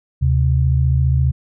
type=tone pair together; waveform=sine; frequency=76.06 / 130.81 Hz; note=D#2 / C3; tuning=-39 / 0 cents; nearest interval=major sixth; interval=939 cents; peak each=-15 dBFS; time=0.21-1.32 s; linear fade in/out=20 ms; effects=none